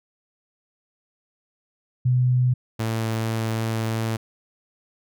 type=tone pair in turn; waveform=sine / sawtooth; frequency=125.6 / 112.15 Hz; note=B2 / A2; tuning=+30 / +34 cents; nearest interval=major second; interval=196 cents; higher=first; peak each=-16 / -19 dBFS; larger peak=first; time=2.05-2.54 / 2.79-4.17 s; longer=second; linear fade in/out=10 ms; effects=none